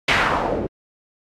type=noise with low-pass filter sweep; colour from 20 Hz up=white; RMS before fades=-20 dBFS; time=0.08-0.67 s; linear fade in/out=5 ms; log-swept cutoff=2700 to 360 Hz; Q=1.8; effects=AAC 64 kbps